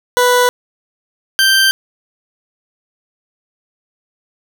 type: tone pair in turn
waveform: 20% pulse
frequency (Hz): 493.3 / 1566.1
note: B4 / G6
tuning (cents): -2 / -2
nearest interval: octave + minor sixth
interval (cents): 2000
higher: second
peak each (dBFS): -4 / -4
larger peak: neither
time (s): 0.17-0.49 / 1.39-1.71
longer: neither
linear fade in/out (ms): 0
effects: none